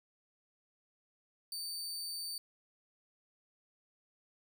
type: tone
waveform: sawtooth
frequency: 4583 Hz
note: D8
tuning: 43 cents flat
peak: -36 dBFS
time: 1.52-2.38 s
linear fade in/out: 2 ms
effects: none